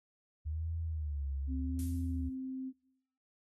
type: tone with vibrato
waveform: sine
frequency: 75.1 Hz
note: D2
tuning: 39 cents sharp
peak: -34 dBFS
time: 0.45-2.3 s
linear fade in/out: 20 ms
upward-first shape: sine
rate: 0.82 Hz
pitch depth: 160 cents each way
type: tone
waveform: sine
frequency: 261.6 Hz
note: C4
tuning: in tune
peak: -37 dBFS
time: 1.47-2.73 s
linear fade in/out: 50 ms
type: noise with exponential decay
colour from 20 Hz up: violet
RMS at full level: -43 dBFS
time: 1.79-2.35 s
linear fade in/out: 0 ms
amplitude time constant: 120 ms
effects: noise-tail reverb RT60 0.9 s tail -25 dB re dry + AAC 32 kbps